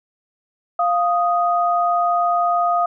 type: tone pair together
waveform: sine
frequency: 698.5 / 1244.6 Hz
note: F5 / D#6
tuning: 0 / 0 cents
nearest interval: minor seventh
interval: 1000 cents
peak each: -17 / -19 dBFS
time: 0.79-2.86 s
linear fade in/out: 5 ms
effects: none

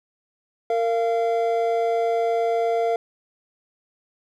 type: tone pair together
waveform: triangle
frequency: 459.5 / 688 Hz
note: A#4 / F5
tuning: -25 / -26 cents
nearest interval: perfect fifth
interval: 699 cents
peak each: -20 dBFS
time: 0.7-2.96 s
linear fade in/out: 2 ms
effects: none

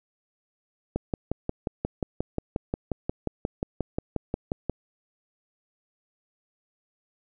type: click train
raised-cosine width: 2 ms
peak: -13 dBFS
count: 22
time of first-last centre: 0.96-4.697 s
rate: 5.62 Hz
effects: none

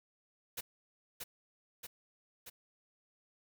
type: noise with echo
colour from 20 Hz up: white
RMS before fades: -40 dBFS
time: 0.57-0.61 s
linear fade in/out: 10 ms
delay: 630 ms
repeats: 3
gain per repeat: -3 dB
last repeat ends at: 2.5 s
effects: none

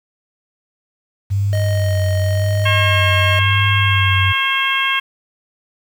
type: tone with vibrato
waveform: sine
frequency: 97.9 Hz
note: G2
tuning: 2 cents flat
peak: -14 dBFS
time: 1.3-4.33 s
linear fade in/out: 20 ms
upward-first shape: sine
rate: 0.94 Hz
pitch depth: 54 cents each way
type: click train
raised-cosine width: 0.3 ms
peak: -21 dBFS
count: 98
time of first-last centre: 1.53-3.686 s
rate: 45 Hz
type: tone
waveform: square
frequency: 622.3 Hz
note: D#5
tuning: in tune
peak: -23 dBFS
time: 1.53-3.39 s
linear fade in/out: 0 ms
type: harmonic tone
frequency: 539 Hz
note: C#5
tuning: 49 cents flat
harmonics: 2 / 3 / 4 / 5 / 6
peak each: -21 / -21 / -21 / -21 / -21 dBFS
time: 2.65-5 s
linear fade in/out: 10 ms
effects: 7-bit

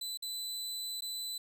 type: tone with dropouts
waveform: sawtooth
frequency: 4003 Hz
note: B7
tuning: 23 cents sharp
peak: -34 dBFS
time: 0.01-1.38 s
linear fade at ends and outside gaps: 5 ms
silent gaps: 0.174-0.223 / 1.008-1.02 s
effects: none

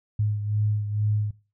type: beating tone pair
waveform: sine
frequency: 105 / 107.2 Hz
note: G#2 / A2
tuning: +19 / -45 cents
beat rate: 2.2 Hz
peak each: -23 / -30 dBFS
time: 0.19-1.31 s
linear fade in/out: 5 ms
effects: noise-tail reverb RT60 0.3 s tail -18 dB re dry

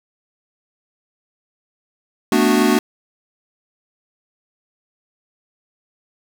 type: chord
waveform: square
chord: B minor seventh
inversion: third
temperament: equal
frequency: 220 / 246.9 / 293.7 / 370 Hz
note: A3 / B3 / D4 / F#4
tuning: 0 / 0 / 0 / 0 cents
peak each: -19 dBFS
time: 2.32-2.79 s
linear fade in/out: 2 ms
effects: none

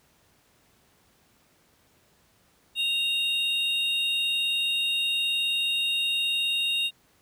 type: tone pair together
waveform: triangle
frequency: 2786 / 3725 Hz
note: F7 / A#7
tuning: -5 / -2 cents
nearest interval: perfect fourth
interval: 503 cents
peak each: -25 dBFS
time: 2.75-6.91 s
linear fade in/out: 50 ms
effects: pink hiss -63 dBFS RMS until 7.21 s + high-pass 60 Hz 12 dB/octave

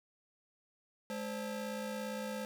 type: ring-modulated tone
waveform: 35% pulse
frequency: 363.5 Hz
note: F#4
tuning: 31 cents flat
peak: -33 dBFS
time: 1.1-2.45 s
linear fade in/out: 0 ms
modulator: 153 Hz
effects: none

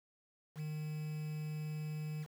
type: tone with quantisation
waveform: triangle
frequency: 153.2 Hz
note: D#3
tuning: 27 cents flat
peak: -36 dBFS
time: 0.55-2.27 s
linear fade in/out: 50 ms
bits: 9
effects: none

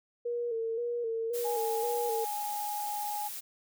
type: tone with vibrato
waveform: sine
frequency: 465.1 Hz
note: A#4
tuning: 4 cents flat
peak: -30 dBFS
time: 0.25-2.25 s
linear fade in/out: 10 ms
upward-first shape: square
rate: 1.9 Hz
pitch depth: 45 cents each way
type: noise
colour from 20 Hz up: blue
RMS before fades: -40 dBFS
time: 1.33-3.41 s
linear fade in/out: 20 ms
type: tone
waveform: sine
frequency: 830.6 Hz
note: G#5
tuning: in tune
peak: -33 dBFS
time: 1.44-3.29 s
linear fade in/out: 20 ms
effects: none

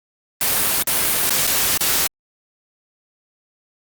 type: noise with dropouts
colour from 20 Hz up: white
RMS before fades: -18 dBFS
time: 0.41-2.07 s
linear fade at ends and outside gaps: 2 ms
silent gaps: 0.826-0.871 / 1.296-1.305 / 1.469-1.474 / 1.776-1.807 s
effects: Opus 32 kbps

